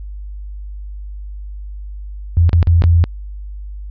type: tone with dropouts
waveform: sine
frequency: 84.6 Hz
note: E2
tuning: 45 cents sharp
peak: -7 dBFS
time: 2.37-3.04 s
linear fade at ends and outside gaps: 0 ms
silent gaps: 2.493-2.531 / 2.628-2.672 / 2.821-2.839 s
effects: added 50 Hz sine -26 dBFS peak until 3.9 s + resampled to 11025 Hz